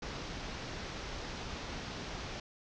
pink low-pass noise, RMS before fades -42 dBFS, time 0.02-2.4 s, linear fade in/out 5 ms, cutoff 6200 Hz, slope 48 dB/octave, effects none

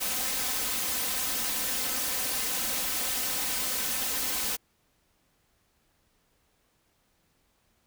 white noise with comb filter, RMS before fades -30 dBFS, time 0-4.57 s, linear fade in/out 20 ms, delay 3.9 ms, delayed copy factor +0.8, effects pink hiss -70 dBFS RMS until 7.86 s

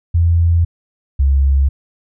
sine tone pair in turn, 84.5 / 68.54 Hz, E2 / C#2, +43 / -19 cents, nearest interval major third, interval 362 cents, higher first, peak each -9 dBFS, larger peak neither, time 0.14-0.65 / 1.19-1.69 s, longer first, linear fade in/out 10 ms, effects none

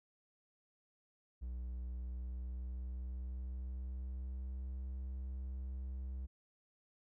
triangle tone with pitch glide, 61.4 to 64.79 Hz, B1 to C2, -9 to -16 cents, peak -38 dBFS, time 1.41-6.27 s, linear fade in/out 20 ms, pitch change +93 cents, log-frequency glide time 1.7-4.92 s, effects none

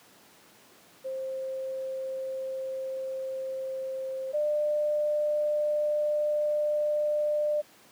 sine tone pair in turn, 528 / 597.8 Hz, C5 / D5, +16 / +31 cents, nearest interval major second, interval 215 cents, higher second, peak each -31 / -24 dBFS, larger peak second, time 1.04-4.33 / 4.33-7.62 s, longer neither, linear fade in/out 20 ms, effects pink hiss -56 dBFS RMS until 7.91 s + high-pass 200 Hz 12 dB/octave

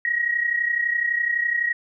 sine tone pair together, 1891 / 1922.9 Hz, A#6 / B6, +24 / -47 cents, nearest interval unison, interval 29 cents, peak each -21 / -26 dBFS, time 0.05-1.73 s, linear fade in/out 2 ms, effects none

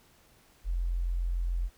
sine tone, 43.46 Hz, F1, 8 cents flat, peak -27 dBFS, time 0.64-1.7 s, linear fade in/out 50 ms, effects pink hiss -62 dBFS RMS until 1.77 s

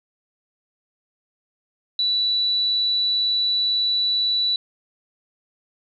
sine tone, 3951 Hz, B7, in tune, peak -18 dBFS, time 1.99-4.56 s, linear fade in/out 2 ms, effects none

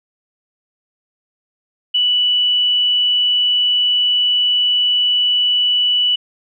sine tone, 2960 Hz, F#7, in tune, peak -12 dBFS, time 1.94-6.16 s, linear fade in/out 10 ms, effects none

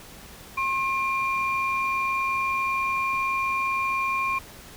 sine tone pair together, 1071 / 2388 Hz, C6 / D7, +40 / +28 cents, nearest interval octave + major second, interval 1388 cents, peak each -24 / -26 dBFS, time 0.57-4.39 s, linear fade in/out 10 ms, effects tanh soft clip ceiling -16 dBFS + pink hiss -45 dBFS RMS until 4.76 s

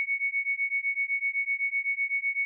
sine beating tone pair, 2217 / 2224.9 Hz, C#7 / C#7, 0 / +6 cents, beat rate 7.9 Hz, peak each -29 dBFS, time 0-2.45 s, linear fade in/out 0 ms, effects none

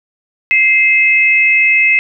sine tone pair together, 2093 / 2580 Hz, C7 / E7, 0 / -38 cents, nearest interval major third, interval 362 cents, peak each -10 dBFS, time 0.51-1.99 s, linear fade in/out 0 ms, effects none

